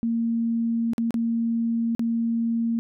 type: tone with dropouts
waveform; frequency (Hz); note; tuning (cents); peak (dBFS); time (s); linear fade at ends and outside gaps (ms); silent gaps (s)
sine; 230.5; A#3; -19; -21; 0.03-2.79; 0; 0.934-0.981 / 1.107-1.142 / 1.95-1.994
effects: none